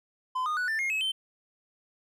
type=tone with pitch steps; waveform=triangle; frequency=1021 / 1228.3 / 1477.7 / 1777.7 / 2139 / 2573 / 3095 Hz; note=C6 / D#6 / F#6 / A6 / C7 / E7 / G7; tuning=-43 / -23 / -3 / +17 / +38 / -43 / -23 cents; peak=-25 dBFS; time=0.35-1.12 s; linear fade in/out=10 ms; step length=110 ms; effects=none